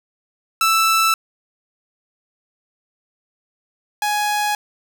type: tone pair in turn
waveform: sawtooth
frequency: 1322 / 834.3 Hz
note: E6 / G#5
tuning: +5 / +8 cents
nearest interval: minor sixth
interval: 797 cents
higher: first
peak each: -10 / -14 dBFS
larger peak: first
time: 0.61-1.14 / 4.02-4.55 s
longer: neither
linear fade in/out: 2 ms
effects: none